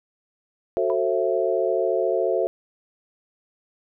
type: chord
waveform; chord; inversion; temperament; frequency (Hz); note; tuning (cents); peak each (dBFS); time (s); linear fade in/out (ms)
sine; F# half-diminished seventh; none; just; 370 / 444 / 532.8 / 666; F#4 / A4 / C5 / E5; 0 / +16 / +31 / +18; -25; 0.77-2.47; 0
type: tone with exponential decay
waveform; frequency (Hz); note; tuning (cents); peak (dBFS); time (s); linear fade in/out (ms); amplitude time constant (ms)
sine; 987.8; B5; 0; -26; 0.9-0.98; 0; 16
effects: none